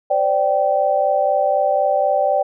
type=chord; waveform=sine; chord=C suspended second; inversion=none; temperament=equal with one note detuned; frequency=523.3 / 587.3 / 776.8 Hz; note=C5 / D5 / G5; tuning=0 / 0 / -16 cents; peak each=-22 / -17 / -18 dBFS; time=0.1-2.43 s; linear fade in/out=10 ms; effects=none